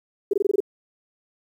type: tone bursts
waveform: sine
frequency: 400.1 Hz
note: G4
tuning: 35 cents sharp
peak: -16 dBFS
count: 7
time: 0.31-0.604 s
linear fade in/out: 5 ms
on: 24 ms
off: 21 ms
effects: 9-bit